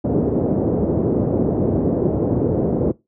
white low-pass noise, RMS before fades -18 dBFS, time 0.04-2.92 s, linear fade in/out 10 ms, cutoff 470 Hz, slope 24 dB/octave, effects noise-tail reverb RT60 0.2 s tail -20 dB re dry + high-pass 80 Hz 12 dB/octave

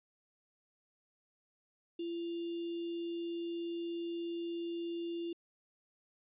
sine tone with sample-and-hold, 339.6 Hz, F4, 48 cents flat, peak -36 dBFS, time 1.99-5.33 s, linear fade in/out 5 ms, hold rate 3150 Hz, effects resampled to 8000 Hz

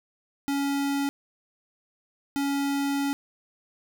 square tone bursts at uneven times, 280 Hz, C#4, 18 cents sharp, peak -25 dBFS, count 2, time 0.48-1.09 / 2.36-3.13 s, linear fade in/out 0 ms, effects none

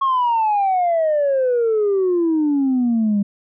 sine exponential sweep, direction down, 1100 to 198.1 Hz, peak -13 dBFS, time 0.01-3.23 s, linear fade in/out 10 ms, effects tanh soft clip ceiling -12 dBFS

